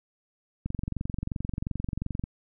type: click train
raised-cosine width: 5 ms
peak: -18 dBFS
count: 37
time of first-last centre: 0.66-2.239 s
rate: 22.8 Hz
effects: none